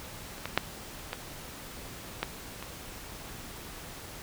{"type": "clicks", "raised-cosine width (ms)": 0.3, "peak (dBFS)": [-29, -17, -6, -16, -12, -23], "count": 6, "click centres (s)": [0.381, 0.456, 0.576, 1.131, 2.23, 2.626], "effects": ["pink hiss -44 dBFS RMS until 4.22 s"]}